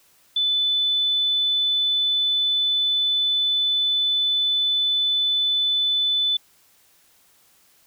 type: tone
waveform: sine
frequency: 3500 Hz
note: A7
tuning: 10 cents flat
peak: -18 dBFS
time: 0.36-6.37 s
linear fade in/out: 5 ms
effects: white hiss -58 dBFS RMS until 7.86 s